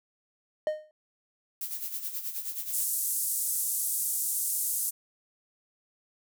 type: tone with exponential decay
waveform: triangle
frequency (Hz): 615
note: D#5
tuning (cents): -20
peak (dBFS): -20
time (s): 0.67-0.91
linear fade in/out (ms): 1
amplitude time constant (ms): 51
type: noise with tremolo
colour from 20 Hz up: violet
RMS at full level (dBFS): -33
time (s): 1.61-2.85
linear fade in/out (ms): 2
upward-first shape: sine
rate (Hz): 9.4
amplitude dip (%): 65
type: band-pass noise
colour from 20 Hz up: pink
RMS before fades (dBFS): -30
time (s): 2.72-4.91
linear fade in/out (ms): 20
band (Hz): 8300 to 15000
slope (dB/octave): 24
effects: none